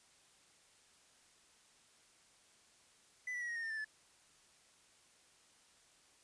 triangle tone with pitch steps, 1998 / 1958 / 1918.8 / 1880.4 / 1842.8 / 1805.9 / 1769.8 / 1734.3 Hz, B6 / B6 / A#6 / A#6 / A#6 / A6 / A6 / A6, +20 / -15 / +50 / +15 / -20 / +45 / +10 / -25 cents, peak -37 dBFS, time 3.27-3.846 s, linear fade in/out 5 ms, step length 72 ms, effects white hiss -67 dBFS RMS until 6.23 s + resampled to 22050 Hz

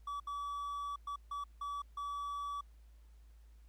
triangle tone bursts at uneven times, 1146 Hz, D6, 43 cents flat, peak -36 dBFS, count 6, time 0.07-0.2 / 0.27-0.96 / 1.07-1.16 / 1.31-1.44 / 1.61-1.82 / 1.97-2.61 s, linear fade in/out 5 ms, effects added 55 Hz sine -56 dBFS peak until 3.68 s + pink hiss -75 dBFS RMS until 3.68 s

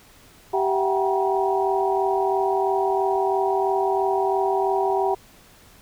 sine tone cluster, 388.8 / 669 / 755 / 798 / 956 Hz, G4 / E5 / F#5 / G5 / A#5, -14 / +25 / +35 / +31 / +43 cents, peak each -22 / -29 / -24 / -30 / -27 dBFS, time 0.53-5.15 s, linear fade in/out 10 ms, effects pink hiss -51 dBFS RMS until 5.81 s

